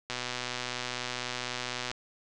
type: click train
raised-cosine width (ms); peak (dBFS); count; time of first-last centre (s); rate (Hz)
0.2; -16; 226; 0.1-1.915; 124
effects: resampled to 24000 Hz + 9-bit